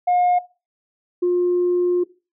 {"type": "tone pair in turn", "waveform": "sine", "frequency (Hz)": [716, 355.4], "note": ["F5", "F4"], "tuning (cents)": [43, 30], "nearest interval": "octave", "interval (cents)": 1213, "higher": "first", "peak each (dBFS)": [-13, -14], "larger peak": "first", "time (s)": [[0.07, 0.39], [1.22, 2.04]], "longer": "second", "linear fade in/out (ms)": 10, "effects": ["noise-tail reverb RT60 0.3 s tail -19 dB re dry", "tanh soft clip ceiling -12 dBFS"]}